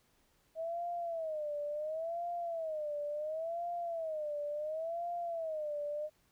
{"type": "tone with vibrato", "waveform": "sine", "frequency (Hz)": 638, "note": "D#5", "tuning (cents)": 43, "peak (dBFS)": -35, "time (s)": [0.55, 6.1], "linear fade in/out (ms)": 50, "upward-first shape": "sine", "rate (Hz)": 0.71, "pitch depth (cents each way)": 150, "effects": ["pink hiss -72 dBFS RMS until 6.31 s"]}